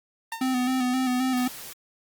sawtooth tone with exponential decay, 909 Hz, A#5, 44 cents flat, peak -23 dBFS, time 0.32-0.51 s, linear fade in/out 2 ms, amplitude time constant 41 ms
square tone with vibrato, 254.7 Hz, C4, 46 cents flat, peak -23 dBFS, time 0.41-1.48 s, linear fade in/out 5 ms, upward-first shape square, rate 3.8 Hz, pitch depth 32 cents each way
white noise, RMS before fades -40 dBFS, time 1.37-1.73 s, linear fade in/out 2 ms
effects Opus 32 kbps

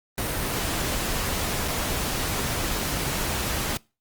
pink noise with dropouts, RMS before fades -27 dBFS, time 0.18-3.77 s, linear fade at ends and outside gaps 0 ms, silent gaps 1.678-1.682 / 2.793-2.796 s, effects noise-tail reverb RT60 0.3 s tail -24 dB re dry + Opus 32 kbps

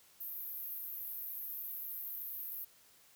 white band-pass noise, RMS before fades -43 dBFS, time 0.2-2.65 s, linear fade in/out 10 ms, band 12000 to 16000 Hz, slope 96 dB/octave, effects white hiss -64 dBFS RMS until 3.15 s

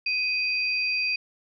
sine tone pair together, 2500 / 4719 Hz, D#7 / D8, +8 / +7 cents, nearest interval major seventh, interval 1099 cents, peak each -24 / -30 dBFS, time 0.06-1.16 s, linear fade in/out 5 ms, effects none

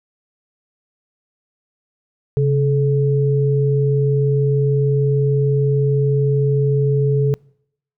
sine tone pair together, 136.8 / 430.1 Hz, C#3 / A4, -23 / -39 cents, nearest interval octave + minor sixth, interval 1984 cents, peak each -14 / -19 dBFS, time 2.37-7.34 s, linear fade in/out 0 ms, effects noise-tail reverb RT60 0.7 s tail -26 dB re dry

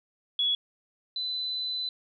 sine tone pair in turn, 3373 / 4011 Hz, G#7 / B7, +26 / +26 cents, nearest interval minor third, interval 300 cents, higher second, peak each -23 / -29 dBFS, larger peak first, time 0.39-0.55 / 1.16-1.89 s, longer second, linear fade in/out 2 ms, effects none

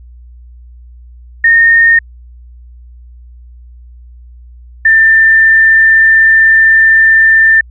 sine tone pair in turn, 1835 / 1787.9 Hz, A#6 / A6, -28 / +27 cents, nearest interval unison, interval 45 cents, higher first, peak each -3 dBFS, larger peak neither, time 1.44-1.99 / 4.85-7.61 s, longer second, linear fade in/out 5 ms, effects added 60 Hz sine -32 dBFS peak until 7.7 s

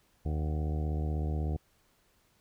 harmonic tone with a mistuned harmonic, 76.3 Hz, D#2, 33 cents flat, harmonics 1 / 2 / 3 / 4 / 5 / 6 / 7 / 8 / 9 / 10, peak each -30 / -36 / -44 / -43 / -46 / -47 / -51 / -54 / -49 / -53 dBFS, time 0.25-1.57 s, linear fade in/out 10 ms, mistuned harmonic 9, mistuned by +73 cents, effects pink hiss -69 dBFS RMS until 2.4 s

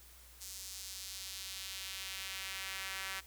sawtooth tone with high-pass filter sweep, 191.8 Hz, G3, 37 cents flat, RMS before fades -44 dBFS, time 0.4-3.21 s, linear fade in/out 20 ms, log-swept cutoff 6200 to 1700 Hz, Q 1.2, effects added 60 Hz sine -59 dBFS peak until 3.26 s + white hiss -59 dBFS RMS until 3.26 s

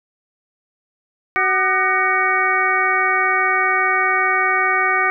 harmonic tone with a mistuned harmonic, 375 Hz, F#4, 23 cents sharp, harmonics 1 / 2 / 3 / 4 / 5 / 6, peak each -26 / -23 / -20 / -22 / -21 / -20 dBFS, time 1.36-5.1 s, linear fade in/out 0 ms, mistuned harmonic 3, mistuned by +130 cents, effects none

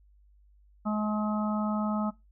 harmonic tone, 212.2 Hz, G#3, 38 cents sharp, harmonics 1 / 3 / 4 / 5 / 6, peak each -27 / -37 / -38 / -42 / -36 dBFS, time 0.85-2.11 s, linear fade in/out 20 ms, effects noise-tail reverb RT60 0.2 s tail -20 dB re dry + added 50 Hz sine -57 dBFS peak until 2.31 s

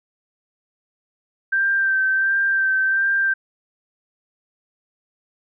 sine tone with vibrato, 1567 Hz, G6, 1 cent flat, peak -16 dBFS, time 1.52-3.34 s, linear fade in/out 10 ms, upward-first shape sine, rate 1.4 Hz, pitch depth 23 cents each way, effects none

